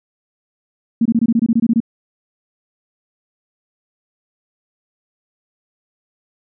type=tone bursts; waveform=sine; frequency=230 Hz; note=A#3; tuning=23 cents flat; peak=-10 dBFS; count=12; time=1.01-1.803 s; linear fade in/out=5 ms; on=45 ms; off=23 ms; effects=none